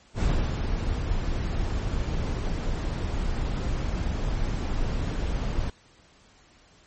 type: noise with ADSR envelope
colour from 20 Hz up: brown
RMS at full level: -22 dBFS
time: 0.14-5.7 s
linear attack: 73 ms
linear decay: 360 ms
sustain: -5 dB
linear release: 4 ms
effects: pink hiss -57 dBFS RMS until 6.86 s + MP3 32 kbps